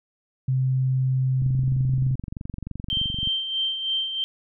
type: tone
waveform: sine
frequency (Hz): 130.5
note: C3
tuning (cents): -4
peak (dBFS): -19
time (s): 0.48-2.15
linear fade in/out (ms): 5
type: click train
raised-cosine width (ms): 5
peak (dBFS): -20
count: 44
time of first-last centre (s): 1.42-3.273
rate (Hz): 23.2
type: tone with tremolo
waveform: sine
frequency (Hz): 3136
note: G7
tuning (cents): 0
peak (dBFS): -21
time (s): 2.9-4.24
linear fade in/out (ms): 0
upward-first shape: sine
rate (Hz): 3.1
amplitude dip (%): 55
effects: none